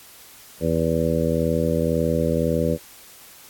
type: harmonic tone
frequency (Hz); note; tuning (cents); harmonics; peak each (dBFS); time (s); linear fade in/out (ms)
81.9; E2; -11; 1 / 2 / 3 / 4 / 5 / 6 / 7; -28 / -24 / -26 / -29 / -29 / -24 / -27; 0.6-2.78; 50
effects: white hiss -46 dBFS RMS until 3.49 s + AAC 64 kbps